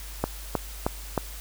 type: click train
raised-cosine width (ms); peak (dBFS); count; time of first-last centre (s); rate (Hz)
1; -9; 4; 0.24-1.177; 3.2
effects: added 50 Hz sine -38 dBFS peak until 1.4 s + white hiss -43 dBFS RMS until 1.4 s